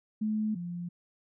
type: tone pair in turn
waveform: sine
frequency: 215 / 174.27 Hz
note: A3 / F3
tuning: -40 / -3 cents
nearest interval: major third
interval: 363 cents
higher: first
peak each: -27 / -34 dBFS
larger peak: first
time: 0.21-0.55 / 0.55-0.89 s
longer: neither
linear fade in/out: 10 ms
effects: none